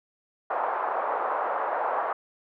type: band-pass noise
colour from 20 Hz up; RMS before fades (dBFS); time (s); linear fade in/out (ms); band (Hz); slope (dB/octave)
pink; -28; 0.5-2.13; 5; 610 to 1200; 24
effects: none